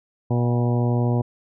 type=harmonic tone with a mistuned harmonic; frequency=120.9 Hz; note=B2; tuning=36 cents flat; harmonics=1 / 2 / 3 / 4 / 5 / 6 / 7 / 8; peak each=-19 / -25 / -29 / -31 / -33 / -35 / -36 / -37 dBFS; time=0.3-1.22 s; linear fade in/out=10 ms; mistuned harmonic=7; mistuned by=-59 cents; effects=none